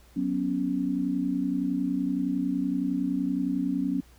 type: chord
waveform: sine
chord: F# suspended fourth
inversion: none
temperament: just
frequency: 185 / 246.7 / 277.5 Hz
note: F#3 / B3 / C#4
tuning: 0 / -2 / +2 cents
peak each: -31 / -30 / -27 dBFS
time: 0.16-4.01 s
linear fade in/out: 10 ms
effects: added 60 Hz sine -54 dBFS peak until 4.18 s + pink hiss -59 dBFS RMS until 4.18 s